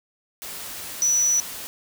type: tone in noise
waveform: sine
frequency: 5920 Hz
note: F#8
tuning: in tune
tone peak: -17 dBFS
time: 1.02-1.4 s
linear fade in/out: 0 ms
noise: white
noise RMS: -35 dBFS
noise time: 0.42-1.67 s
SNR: +15 dB
effects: none

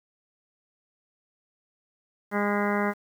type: harmonic tone with a mistuned harmonic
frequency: 204.6 Hz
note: G#3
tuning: 26 cents flat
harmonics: 1 / 2 / 3 / 4 / 5 / 6 / 7 / 8 / 9 / 10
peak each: -27 / -30 / -32 / -33 / -34 / -35 / -35 / -36 / -37 / -37 dBFS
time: 2.31-2.94 s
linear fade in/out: 50 ms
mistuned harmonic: 9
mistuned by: +41 cents
effects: 9-bit

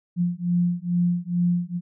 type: beating tone pair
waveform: sine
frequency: 174.2 / 176.5 Hz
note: F3 / F3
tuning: -4 / +19 cents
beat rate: 2.3 Hz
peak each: -23 dBFS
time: 0.16-1.81 s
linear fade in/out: 50 ms
effects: none

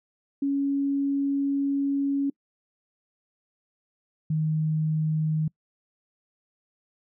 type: tone pair in turn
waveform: sine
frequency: 278.7 / 156.08 Hz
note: C#4 / D#3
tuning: +9 / +6 cents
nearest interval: minor seventh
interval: 1003 cents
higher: first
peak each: -22 dBFS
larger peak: neither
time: 0.42-2.3 / 4.3-5.48 s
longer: first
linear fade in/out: 5 ms
effects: noise-tail reverb RT60 0.1 s tail -26 dB re dry

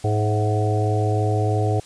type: harmonic tone with a mistuned harmonic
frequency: 106 Hz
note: G#2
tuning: 36 cents sharp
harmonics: 1 / 3 / 4 / 5 / 6 / 7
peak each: -19 / -29 / -26 / -31 / -31 / -27 dBFS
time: 0.04-1.8 s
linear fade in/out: 5 ms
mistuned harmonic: 6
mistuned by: +61 cents
effects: white hiss -46 dBFS RMS until 1.85 s + resampled to 22050 Hz

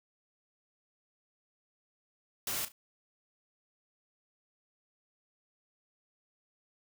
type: noise with echo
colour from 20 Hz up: white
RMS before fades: -35 dBFS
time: 2.47-2.65 s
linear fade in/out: 2 ms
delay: 35 ms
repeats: 2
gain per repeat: -12 dB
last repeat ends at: 2.72 s
effects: none

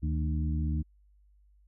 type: harmonic tone with a mistuned harmonic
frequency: 75.5 Hz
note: D2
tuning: 48 cents sharp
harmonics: 1 / 2 / 3 / 4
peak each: -28 / -34 / -38 / -40 dBFS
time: 0.02-0.83 s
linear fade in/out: 20 ms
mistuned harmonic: 2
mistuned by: +66 cents
effects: added 50 Hz sine -59 dBFS peak until 1.67 s

